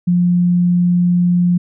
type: tone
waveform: sine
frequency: 176.5 Hz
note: F3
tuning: 19 cents sharp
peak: -10 dBFS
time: 0.07-1.58 s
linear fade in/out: 10 ms
effects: none